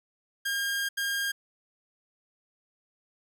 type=tone bursts at uneven times; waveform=sawtooth; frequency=1614 Hz; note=G#6; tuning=50 cents flat; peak=-24 dBFS; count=2; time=0.45-0.89 / 0.97-1.32 s; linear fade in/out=10 ms; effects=none